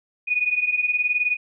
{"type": "beating tone pair", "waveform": "sine", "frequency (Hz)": [2455, 2474], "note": ["D#7", "D#7"], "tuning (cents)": [-24, -10], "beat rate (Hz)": 19, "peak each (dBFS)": [-24, -21], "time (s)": [0.27, 1.37], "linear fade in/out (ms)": 20, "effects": []}